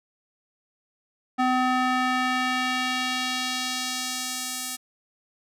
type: tone with band-pass filter sweep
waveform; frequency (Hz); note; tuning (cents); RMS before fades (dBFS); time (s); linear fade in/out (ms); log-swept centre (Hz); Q
square; 254.6; C4; -47; -26; 1.38-4.77; 20; 970 to 9500; 0.92
effects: none